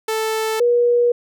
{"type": "tone pair in turn", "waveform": ["sawtooth", "sine"], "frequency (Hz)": [440, 480.9], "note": ["A4", "B4"], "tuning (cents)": [0, -46], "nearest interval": "major second", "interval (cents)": 154, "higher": "second", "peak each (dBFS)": [-15, -12], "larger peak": "second", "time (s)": [[0.08, 0.6], [0.6, 1.12]], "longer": "neither", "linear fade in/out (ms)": 5, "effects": []}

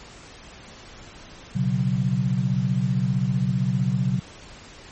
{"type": "chord", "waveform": "sine", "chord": "B suspended second", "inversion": "none", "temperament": "just", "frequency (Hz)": [123.47, 138.9, 185.21], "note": ["B2", "C#3", "F#3"], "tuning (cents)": [0, 4, 2], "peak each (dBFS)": [-24, -24, -24], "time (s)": [1.55, 4.2], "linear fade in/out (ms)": 10, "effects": ["pink hiss -44 dBFS RMS until 4.91 s", "MP3 32 kbps"]}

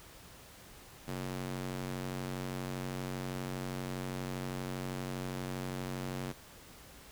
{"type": "tone with high-pass filter", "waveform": "square", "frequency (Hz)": 46.25, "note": "F#1", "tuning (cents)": 0, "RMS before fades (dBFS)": -39, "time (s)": [1.07, 6.33], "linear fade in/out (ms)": 20, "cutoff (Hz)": 160, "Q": 1, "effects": ["pink hiss -54 dBFS RMS until 7.11 s"]}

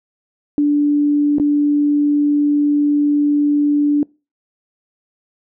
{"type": "tone with dropouts", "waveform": "sine", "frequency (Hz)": 292, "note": "D4", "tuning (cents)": -10, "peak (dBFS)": -11, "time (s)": [0.58, 4.03], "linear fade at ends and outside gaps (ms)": 1, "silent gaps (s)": [1.384, 1.398], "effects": ["noise-tail reverb RT60 0.3 s tail -25 dB re dry"]}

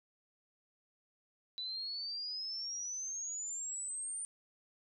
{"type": "exponential sweep", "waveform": "sine", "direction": "up", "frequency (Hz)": [3951, 9050], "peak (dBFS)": -38, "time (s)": [1.58, 4.25], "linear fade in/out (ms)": 0, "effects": []}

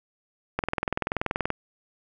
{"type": "click train", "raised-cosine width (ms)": 0.5, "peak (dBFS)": -10, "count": 20, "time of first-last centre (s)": [0.59, 1.503], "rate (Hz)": 20.8, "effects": []}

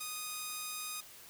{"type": "tone", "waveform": "5% pulse", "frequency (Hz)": 1241, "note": "D#6", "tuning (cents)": -5, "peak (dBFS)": -27, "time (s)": [0, 1.01], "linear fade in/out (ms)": 10, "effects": ["white hiss -54 dBFS RMS until 1.29 s"]}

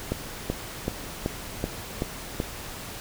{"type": "click train", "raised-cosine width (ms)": 2, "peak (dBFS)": -12, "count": 7, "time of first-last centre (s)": [0.12, 2.401], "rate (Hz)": 2.63, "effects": ["pink hiss -38 dBFS RMS until 3 s"]}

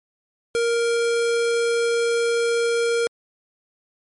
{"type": "tone", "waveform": "square", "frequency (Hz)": 467.4, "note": "A#4", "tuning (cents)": 5, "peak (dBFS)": -19, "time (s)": [0.55, 3.07], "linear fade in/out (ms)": 0, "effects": ["MP3 48 kbps"]}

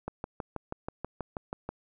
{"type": "click train", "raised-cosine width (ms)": 1, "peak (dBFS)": -20, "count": 11, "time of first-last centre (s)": [0.08, 1.69], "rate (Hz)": 6.21, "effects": []}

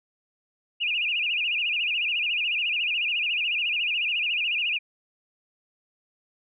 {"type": "tone with vibrato", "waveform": "sine", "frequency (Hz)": 2637, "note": "E7", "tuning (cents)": 0, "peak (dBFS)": -23, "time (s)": [0.8, 4.79], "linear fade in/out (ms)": 20, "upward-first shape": "sine", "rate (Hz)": 14, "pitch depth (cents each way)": 170, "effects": []}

